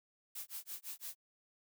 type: noise with tremolo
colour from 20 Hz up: blue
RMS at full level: -43 dBFS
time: 0.35-1.16 s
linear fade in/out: 5 ms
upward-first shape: sine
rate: 5.9 Hz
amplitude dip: 100%
effects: none